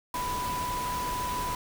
sine tone in noise, 991 Hz, B5, 6 cents sharp, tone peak -30 dBFS, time 0.14-1.55 s, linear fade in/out 2 ms, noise pink, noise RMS -36 dBFS, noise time 0.14-1.55 s, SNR +3 dB, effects none

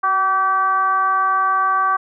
sine tone with frequency modulation, 1152 Hz, D6, 34 cents flat, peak -14 dBFS, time 0.03-1.97 s, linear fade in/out 10 ms, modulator 389 Hz, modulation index 0.71, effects none

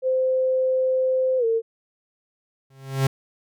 sine tone with pitch glide, 518 to 453.6 Hz, C5 to A#4, -17 to -47 cents, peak -18 dBFS, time 0.02-1.62 s, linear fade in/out 50 ms, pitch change -230 cents, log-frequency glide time 1.38-1.45 s
45% pulse tone with exponential growth, 134.6 Hz, C3, 49 cents sharp, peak -15 dBFS, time 2.7-3.07 s, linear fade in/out 5 ms, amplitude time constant 80 ms
effects none

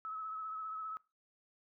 sine tone with vibrato, 1291 Hz, E6, 37 cents flat, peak -39 dBFS, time 0.05-0.97 s, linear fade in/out 0 ms, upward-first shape sine, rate 15 Hz, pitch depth 29 cents each way, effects noise-tail reverb RT60 0.3 s tail -23 dB re dry

